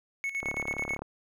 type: tone with tremolo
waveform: triangle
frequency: 2204 Hz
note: C#7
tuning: 11 cents flat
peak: -27 dBFS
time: 0.24-0.97 s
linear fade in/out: 0 ms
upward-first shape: square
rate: 9.2 Hz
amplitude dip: 70%
type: click train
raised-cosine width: 1 ms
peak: -22 dBFS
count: 22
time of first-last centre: 0.43-1.02 s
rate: 35.6 Hz
effects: none